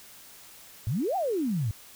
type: exponential two-way sweep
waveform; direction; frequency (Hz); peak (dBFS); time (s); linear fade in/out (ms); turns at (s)
sine; up then down; 98 to 805 to 98; -25; 0.87-1.71; 0; 1.16
effects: white hiss -50 dBFS RMS until 1.95 s